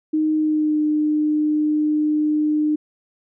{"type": "tone with pitch glide", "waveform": "sine", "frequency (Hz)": [310, 303.1], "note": ["D#4", "D#4"], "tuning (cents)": [-6, -45], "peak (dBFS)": -16, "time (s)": [0.13, 2.76], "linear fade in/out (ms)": 10, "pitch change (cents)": -39, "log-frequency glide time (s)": [0.34, 0.81], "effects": []}